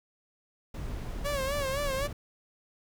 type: noise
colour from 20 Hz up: brown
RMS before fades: -36 dBFS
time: 0.74-2.13 s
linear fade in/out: 5 ms
type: tone with vibrato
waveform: sawtooth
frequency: 554.4 Hz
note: C#5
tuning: in tune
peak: -26 dBFS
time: 1.24-2.08 s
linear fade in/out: 20 ms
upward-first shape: sine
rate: 3.9 Hz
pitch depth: 92 cents each way
effects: none